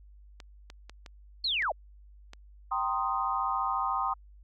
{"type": "clicks", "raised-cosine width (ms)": 0.2, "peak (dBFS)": -27, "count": 6, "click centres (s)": [0.402, 0.701, 0.896, 1.062, 1.623, 2.334]}
{"type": "linear sweep", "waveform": "sine", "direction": "down", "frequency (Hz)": [4435, 517], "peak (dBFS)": -26, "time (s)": [1.44, 1.72], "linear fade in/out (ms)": 5}
{"type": "chord", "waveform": "sine", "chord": "C minor seventh", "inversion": "second", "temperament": "equal with one note detuned", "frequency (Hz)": [779.5, 932.3, 1046.5, 1244.5], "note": ["G5", "Bb5", "C6", "Eb6"], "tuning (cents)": [-10, 0, 0, 0], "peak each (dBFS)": [-33, -35, -31, -31], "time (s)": [2.71, 4.14], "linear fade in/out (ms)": 10}
{"effects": ["added 50 Hz sine -50 dBFS peak until 4.43 s", "MP3 96 kbps"]}